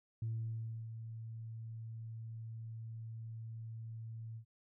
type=tone with ADSR envelope; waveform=sine; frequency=112.9 Hz; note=A2; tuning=45 cents sharp; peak=-34 dBFS; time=0.22-4.45 s; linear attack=3 ms; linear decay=650 ms; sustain=-9 dB; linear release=86 ms; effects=tanh soft clip ceiling -32 dBFS